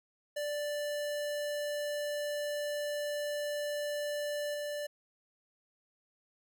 square tone with level steps, 587.3 Hz, D5, in tune, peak -34 / -36 dBFS, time 0.36-4.87 s, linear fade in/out 10 ms, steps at 4.54 s, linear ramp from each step 2 ms, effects none

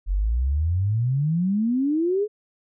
sine exponential sweep, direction up, 43.96 to 433.2 Hz, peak -19 dBFS, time 0.06-2.28 s, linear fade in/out 50 ms, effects none

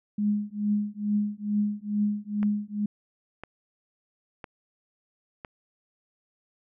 sine tone with tremolo, 207.7 Hz, G#3, in tune, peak -20 dBFS, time 0.18-2.86 s, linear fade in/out 5 ms, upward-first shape triangle, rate 2.3 Hz, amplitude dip 100%
click train, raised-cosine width 0.5 ms, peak -23 dBFS, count 4, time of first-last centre 2.43-5.448 s, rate 0.994 Hz
effects none

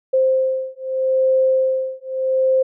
sine beating tone pair, 523.3 / 524.1 Hz, C5 / C5, 0 / +3 cents, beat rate 0.8 Hz, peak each -18 dBFS, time 0.13-2.63 s, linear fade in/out 10 ms, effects none

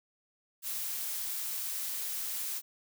blue noise, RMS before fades -36 dBFS, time 0.62-2.62 s, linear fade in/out 50 ms, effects none

